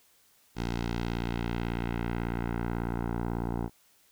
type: tone with low-pass filter sweep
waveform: 10% pulse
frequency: 58.2 Hz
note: A#1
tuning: 2 cents flat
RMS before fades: -32 dBFS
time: 0.55-3.7 s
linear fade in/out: 50 ms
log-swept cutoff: 5700 to 870 Hz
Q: 1.1
effects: white hiss -64 dBFS RMS until 4.11 s